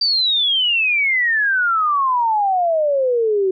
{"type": "exponential sweep", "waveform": "sine", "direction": "down", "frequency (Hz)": [4699, 370.3], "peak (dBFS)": -14, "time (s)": [0.01, 3.51], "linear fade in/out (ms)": 5, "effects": []}